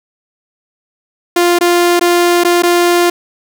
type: tone with dropouts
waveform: sawtooth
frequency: 349.2 Hz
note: F4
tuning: in tune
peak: -4 dBFS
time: 1.36-3.1 s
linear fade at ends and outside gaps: 5 ms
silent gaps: 1.588-1.609 / 1.995-2.01 / 2.437-2.447 / 2.623-2.633 s
effects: none